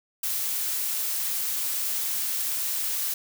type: noise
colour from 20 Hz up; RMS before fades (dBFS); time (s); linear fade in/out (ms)
blue; -28; 0.23-3.14; 5
effects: none